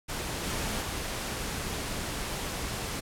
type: noise with level steps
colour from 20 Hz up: pink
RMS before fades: -34 / -32 / -34 dBFS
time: 0.08-3.01 s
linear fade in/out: 20 ms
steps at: 0.43 / 0.81 s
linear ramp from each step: 10 ms
effects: low-pass 12000 Hz 12 dB/octave